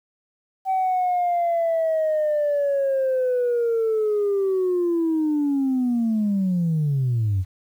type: linear sweep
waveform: sine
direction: down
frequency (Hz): 767 to 88.7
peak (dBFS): -17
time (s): 0.65-7.45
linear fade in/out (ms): 50
effects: tanh soft clip ceiling -16 dBFS + 9-bit